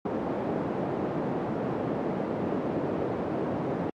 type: band-pass noise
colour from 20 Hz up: pink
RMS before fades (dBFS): -30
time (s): 0.05-3.9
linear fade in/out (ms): 5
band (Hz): 200 to 610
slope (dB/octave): 12
effects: high-pass 80 Hz 12 dB/octave + AAC 64 kbps